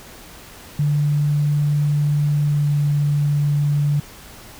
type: tone with pitch glide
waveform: sine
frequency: 146.83 to 145.56 Hz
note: D3 to D3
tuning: 0 to -15 cents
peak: -15 dBFS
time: 0.79-4 s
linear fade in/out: 5 ms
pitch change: -15 cents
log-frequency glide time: 2.43-2.74 s
effects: pink hiss -41 dBFS RMS until 4.59 s